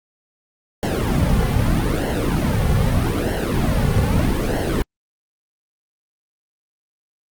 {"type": "noise with flanger", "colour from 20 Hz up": "brown", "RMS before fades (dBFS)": -18, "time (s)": [0.83, 4.82], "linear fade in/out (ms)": 0, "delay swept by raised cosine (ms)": [0.82, 3.22], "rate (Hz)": 0.8, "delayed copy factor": -0.75, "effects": ["Opus 48 kbps"]}